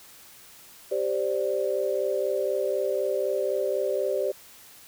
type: chord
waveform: sine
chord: G suspended fourth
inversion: none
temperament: equal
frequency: 392 / 523.3 / 587.3 Hz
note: G4 / C5 / D5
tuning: 0 / 0 / 0 cents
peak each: -28 dBFS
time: 0.91-4.32 s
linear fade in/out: 10 ms
effects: white hiss -50 dBFS RMS until 4.87 s